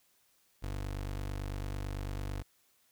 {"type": "tone", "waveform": "25% pulse", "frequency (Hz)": 49, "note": "G1", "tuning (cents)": 0, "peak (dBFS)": -32, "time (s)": [0.62, 2.43], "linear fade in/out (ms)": 20, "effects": ["white hiss -70 dBFS RMS until 2.91 s"]}